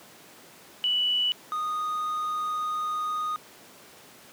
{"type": "tone pair in turn", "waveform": ["sine", "triangle"], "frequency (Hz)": [2959, 1237.3], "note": ["F#7", "D#6"], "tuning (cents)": [-1, -10], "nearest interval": "octave + minor third", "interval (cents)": 1509, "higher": "first", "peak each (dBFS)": [-22, -25], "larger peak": "first", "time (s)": [[0.84, 1.32], [1.52, 3.36]], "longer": "second", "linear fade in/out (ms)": 0, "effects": ["pink hiss -50 dBFS RMS until 4.32 s", "high-pass 200 Hz 12 dB/octave"]}